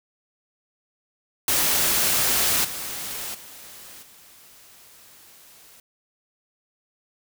white noise with level steps, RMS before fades -21 / -32 / -43 / -50 dBFS, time 1.48-5.8 s, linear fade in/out 2 ms, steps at 2.64 / 3.34 / 4.02 s, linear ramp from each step 10 ms, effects none

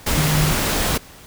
sine tone in noise, 152.1 Hz, D#3, 39 cents flat, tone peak -17 dBFS, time 0.17-0.52 s, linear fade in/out 10 ms, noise pink, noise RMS -20 dBFS, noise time 0.06-0.98 s, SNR 0 dB, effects pink hiss -43 dBFS RMS until 1.26 s

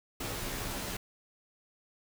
pink noise with comb filter, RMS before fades -37 dBFS, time 0.2-0.97 s, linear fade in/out 5 ms, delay 13 ms, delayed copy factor -0.7, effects none

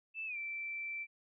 sine tone with pitch glide, 2637 to 2336 Hz, E7 to D7, 0 to -10 cents, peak -38 dBFS, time 0.14-1.07 s, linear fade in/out 50 ms, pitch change -210 cents, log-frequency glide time 0.26-0.37 s, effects none

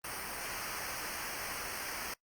pink noise with comb filter, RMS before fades -40 dBFS, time 0.04-2.14 s, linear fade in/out 5 ms, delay 0.27 ms, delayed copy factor -0.8, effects noise-tail reverb RT60 0.1 s tail -21 dB re dry + Opus 32 kbps

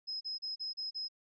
sine tone bursts, 5110 Hz, D#8, 45 cents sharp, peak -36 dBFS, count 6, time 0.07-1.085 s, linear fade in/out 20 ms, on 140 ms, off 35 ms, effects none

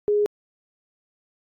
sine tone, 415.3 Hz, G#4, in tune, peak -17 dBFS, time 0.08-0.26 s, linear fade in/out 0 ms, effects AAC 48 kbps

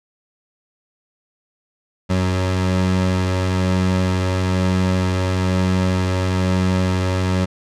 25% pulse tone pair together, 92.5 / 186.07 Hz, F#2 / F#3, 0 / +10 cents, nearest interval octave, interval 1210 cents, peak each -13 / -21 dBFS, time 2.09-7.46 s, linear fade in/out 20 ms, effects low-pass 7000 Hz 12 dB/octave

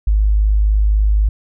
sine tone, 51.91 Hz, G#1, in tune, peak -10 dBFS, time 0.07-1.29 s, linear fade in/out 5 ms, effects none

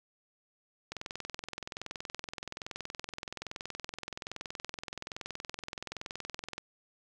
click train, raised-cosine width 0.2 ms, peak -21 dBFS, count 121, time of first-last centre 0.92-6.58 s, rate 21.2 Hz, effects none

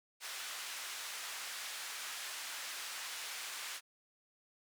pink band-pass noise, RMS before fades -44 dBFS, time 0.2-3.81 s, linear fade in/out 50 ms, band 1400 to 11000 Hz, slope 12 dB/octave, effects none

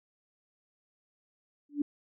sine tone with exponential growth, 290.4 Hz, D4, 19 cents flat, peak -22 dBFS, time 1.69-1.82 s, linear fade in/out 5 ms, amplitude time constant 27 ms, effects none

